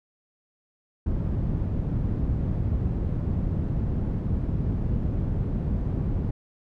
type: low-pass noise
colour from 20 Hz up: white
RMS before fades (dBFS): -26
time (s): 1.06-6.31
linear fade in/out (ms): 5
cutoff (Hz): 130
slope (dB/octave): 12
effects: none